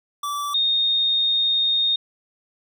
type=tone pair in turn; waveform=square / sine; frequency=1159 / 3691 Hz; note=D6 / A#7; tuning=-23 / -18 cents; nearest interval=octave + minor sixth; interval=2005 cents; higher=second; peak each=-25 / -17 dBFS; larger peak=second; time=0.23-0.54 / 0.54-1.96 s; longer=second; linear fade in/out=5 ms; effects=none